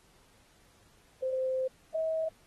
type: tone pair in turn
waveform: sine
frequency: 520 / 641.2 Hz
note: C5 / E5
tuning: -11 / -48 cents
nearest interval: major third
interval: 363 cents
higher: second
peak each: -28 dBFS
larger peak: neither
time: 1.22-1.68 / 1.94-2.29 s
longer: first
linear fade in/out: 10 ms
effects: pink hiss -64 dBFS RMS until 2.46 s + AAC 32 kbps